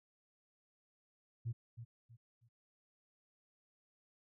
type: tone with echo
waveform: sine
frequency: 116.54 Hz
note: A#2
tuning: in tune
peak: -35 dBFS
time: 1.45-1.53 s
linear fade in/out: 20 ms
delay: 320 ms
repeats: 3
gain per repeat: -10 dB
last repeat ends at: 2.49 s
effects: tanh soft clip ceiling -32 dBFS